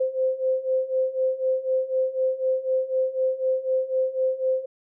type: beating tone pair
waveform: sine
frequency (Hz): 518 / 522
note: C5 / C5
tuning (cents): -17 / -4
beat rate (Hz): 4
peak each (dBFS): -26 / -23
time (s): 0-4.66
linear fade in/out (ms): 10
effects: none